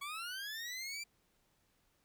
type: linear sweep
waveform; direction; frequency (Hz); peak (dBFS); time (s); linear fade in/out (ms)
20% pulse; up; 1108.7 to 2369; -36; 0.01-1.04; 10
effects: pink hiss -75 dBFS RMS until 2.04 s